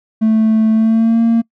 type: tone with pitch glide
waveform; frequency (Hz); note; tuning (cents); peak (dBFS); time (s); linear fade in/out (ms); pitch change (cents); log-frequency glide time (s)
triangle; 220 to 229.7; A3 to A#3; 0 to -25; -6; 0.21-1.42; 20; +75; 0.72-1.21
effects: noise-tail reverb RT60 0.1 s tail -25 dB re dry + tanh soft clip ceiling -3 dBFS